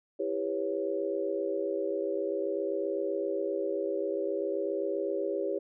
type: chord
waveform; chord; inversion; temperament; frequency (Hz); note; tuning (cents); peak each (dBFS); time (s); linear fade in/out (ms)
sine; C# half-diminished seventh; first; equal with one note detuned; 329.6 / 397.2 / 493.9 / 554.4; E4 / G4 / B4 / C#5; 0 / +23 / 0 / 0; -36 / -32 / -37 / -34; 0.19-5.59; 10
effects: none